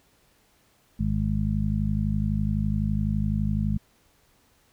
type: harmonic tone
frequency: 51.91 Hz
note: G#1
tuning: in tune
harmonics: 1 / 2 / 3 / 4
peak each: -28 / -28 / -29 / -27 dBFS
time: 0.99-3.78 s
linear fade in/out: 10 ms
effects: pink hiss -63 dBFS RMS until 4.72 s